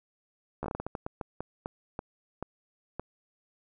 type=slowing click train; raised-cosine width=1 ms; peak=-20 dBFS; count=16; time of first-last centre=0.63-2.996 s; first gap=13 ms; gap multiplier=1.31; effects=none